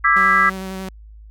sine chord, E dominant seventh, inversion third, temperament equal with one note detuned, 1174.7 / 1318.5 / 1637.4 / 1975.5 Hz, D6 / E6 / G#6 / B6, 0 / 0 / -25 / 0 cents, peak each -17 dBFS, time 0.04-0.5 s, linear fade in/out 10 ms
sawtooth tone with vibrato, 189.6 Hz, F#3, 43 cents sharp, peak -23 dBFS, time 0.16-0.89 s, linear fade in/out 5 ms, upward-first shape square, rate 11 Hz, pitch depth 12 cents each way
effects added 53 Hz sine -38 dBFS peak until 1.3 s

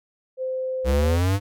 sine tone with pitch glide, 518 to 504.1 Hz, C5 to B4, -17 to +35 cents, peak -24 dBFS, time 0.37-1.19 s, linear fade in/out 50 ms, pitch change -48 cents, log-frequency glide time 0.82-0.96 s
square linear sweep, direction up, 63.2 to 101.6 Hz, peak -19 dBFS, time 0.84-1.4 s, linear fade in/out 50 ms
effects none

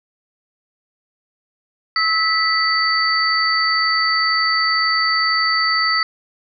sine tone cluster, 1296 / 1969 / 4571 Hz, E6 / B6 / D8, -30 / -6 / -48 cents, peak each -19 dBFS, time 1.96-6.03 s, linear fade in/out 2 ms, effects none

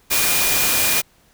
sine tone in noise, 2429 Hz, D#7, 42 cents flat, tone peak -25 dBFS, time 0.1-1.02 s, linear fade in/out 20 ms, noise white, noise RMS -18 dBFS, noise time 0.1-1.02 s, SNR -10 dB, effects pink hiss -56 dBFS RMS until 1.33 s

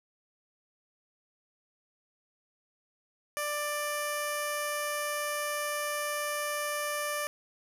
15% pulse tone with low-pass filter, 591 Hz, D5, 11 cents sharp, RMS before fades -33 dBFS, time 3.37-7.27 s, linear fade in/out 0 ms, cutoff 12000 Hz, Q 4.3, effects none

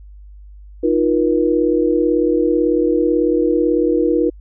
sine chord, Eb suspended second, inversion none, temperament equal with one note detuned, 311.1 / 349.2 / 478.4 Hz, Eb4 / F4 / Bb4, 0 / 0 / +45 cents, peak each -17 dBFS, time 0.83-4.3 s, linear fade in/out 10 ms, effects added 50 Hz sine -36 dBFS peak until 4.4 s

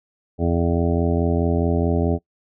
harmonic tone, 84.7 Hz, E2, 48 cents sharp, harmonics 1 / 2 / 3 / 4 / 5 / 7 / 8 / 9, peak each -21 / -24 / -24 / -27 / -25 / -29 / -32 / -34 dBFS, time 0.38-2.19 s, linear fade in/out 50 ms, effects noise-tail reverb RT60 0.1 s tail -23 dB re dry

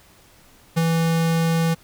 square tone with ADSR envelope, 164.81 Hz, E3, in tune, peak -16 dBFS, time 0.76-1.75 s, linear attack 17 ms, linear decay 27 ms, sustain -2 dB, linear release 19 ms, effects pink hiss -52 dBFS RMS until 1.83 s

